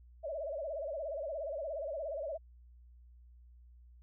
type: tone with vibrato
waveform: sine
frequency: 602 Hz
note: D5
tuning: 43 cents sharp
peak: -36 dBFS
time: 0.23-2.38 s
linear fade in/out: 20 ms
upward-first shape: sine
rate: 17 Hz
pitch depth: 170 cents each way
effects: added 60 Hz sine -55 dBFS peak until 4.02 s